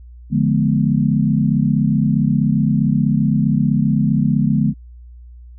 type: chord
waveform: sine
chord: D diminished seventh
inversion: none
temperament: equal with one note detuned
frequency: 146.83 / 174.61 / 211.5 / 246.9 Hz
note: D3 / F3 / Ab3 / Cb4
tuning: 0 / 0 / +32 / 0 cents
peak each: -17 / -21 / -17 / -20 dBFS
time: 0.3-4.74 s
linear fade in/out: 50 ms
effects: added 60 Hz sine -36 dBFS peak until 5.58 s